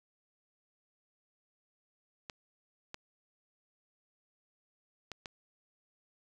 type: clicks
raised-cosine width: 0.2 ms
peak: -24 dBFS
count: 4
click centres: 2.298 / 2.944 / 5.117 / 5.258 s
effects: 9-bit